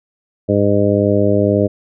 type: harmonic tone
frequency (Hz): 101.9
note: G#2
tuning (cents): -32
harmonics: 1 / 2 / 3 / 4 / 5 / 6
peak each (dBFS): -18 / -18 / -18 / -18 / -18 / -18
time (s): 0.48-1.68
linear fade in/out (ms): 20
effects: none